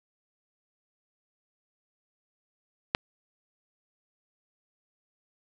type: click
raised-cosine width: 0.3 ms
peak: -6 dBFS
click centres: 2.949 s
effects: none